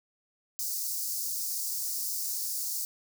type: high-pass noise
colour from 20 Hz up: white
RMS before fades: -33 dBFS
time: 0.59-2.85 s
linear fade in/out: 0 ms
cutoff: 4700 Hz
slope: 48 dB/octave
effects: none